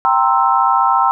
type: chord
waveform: sine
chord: C dominant seventh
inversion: second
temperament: equal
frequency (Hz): 784 / 932.3 / 1046.5 / 1318.5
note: G5 / Bb5 / C6 / E6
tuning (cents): 0 / 0 / 0 / 0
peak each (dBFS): -16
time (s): 0.05-1.11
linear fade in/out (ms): 0
effects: none